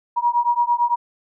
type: beating tone pair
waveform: sine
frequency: 952 / 960.9 Hz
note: A#5 / B5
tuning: +36 / -48 cents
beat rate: 8.9 Hz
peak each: -19 dBFS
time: 0.16-0.96 s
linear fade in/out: 20 ms
effects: none